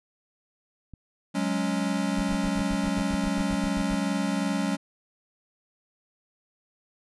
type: clicks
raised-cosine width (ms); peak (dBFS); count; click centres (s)
5; -31; 3; 0.937 / 2.292 / 2.559
type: chord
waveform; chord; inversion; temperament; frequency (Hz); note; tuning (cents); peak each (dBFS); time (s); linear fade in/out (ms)
square; F# suspended second; none; equal; 185 / 207.7 / 277.2; F#3 / G#3 / C#4; 0 / 0 / 0; -30; 1.34-4.77; 20
type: noise bursts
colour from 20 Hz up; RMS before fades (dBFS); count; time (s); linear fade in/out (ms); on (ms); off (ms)
brown; -33; 14; 2.17-3.95; 5; 51; 82
effects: resampled to 24000 Hz